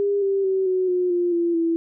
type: tone with pitch steps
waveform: sine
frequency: 403.3 / 392.3 / 381.5 / 371.1 / 361 / 351.1 / 341.5 / 332.2 Hz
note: G4 / G4 / G4 / F#4 / F#4 / F4 / F4 / E4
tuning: +49 / +1 / -47 / +5 / -43 / +9 / -39 / +13 cents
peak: -18 dBFS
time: 0-1.76 s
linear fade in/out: 0 ms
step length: 220 ms
effects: none